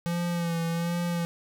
square tone with vibrato, 170 Hz, F3, 46 cents flat, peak -27 dBFS, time 0.06-1.25 s, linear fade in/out 0 ms, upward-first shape sine, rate 1.3 Hz, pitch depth 36 cents each way, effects none

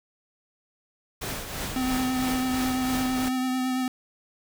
pink noise with tremolo, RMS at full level -31 dBFS, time 1.21-3.29 s, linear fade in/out 10 ms, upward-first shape triangle, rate 3 Hz, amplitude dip 55%
square tone with vibrato, 256.6 Hz, C4, 34 cents flat, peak -25 dBFS, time 1.76-3.88 s, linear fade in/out 2 ms, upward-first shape triangle, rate 9 Hz, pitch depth 23 cents each way
effects none

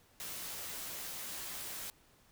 white noise with comb filter, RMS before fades -43 dBFS, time 0.2-1.9 s, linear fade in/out 0 ms, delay 15 ms, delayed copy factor -0.55, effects pink hiss -66 dBFS RMS until 2.31 s

